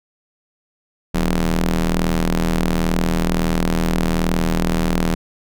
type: ring-modulated tone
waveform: sawtooth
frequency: 81.4 Hz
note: E2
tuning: 21 cents flat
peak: -9 dBFS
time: 1.14-5.15 s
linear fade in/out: 10 ms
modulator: 101 Hz
effects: none